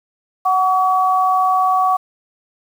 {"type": "tone pair together", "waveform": "sine", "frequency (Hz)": [744, 1134.2], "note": ["F#5", "C#6"], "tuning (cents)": [9, 39], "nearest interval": "perfect fifth", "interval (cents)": 730, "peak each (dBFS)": -15, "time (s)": [0.45, 1.97], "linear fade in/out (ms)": 10, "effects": ["7-bit"]}